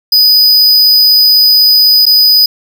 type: tone with dropouts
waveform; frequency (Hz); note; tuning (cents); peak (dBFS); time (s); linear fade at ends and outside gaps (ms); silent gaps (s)
square; 4978; D#8; 0; -4; 0.12-2.46; 5; 2.056-2.064
effects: none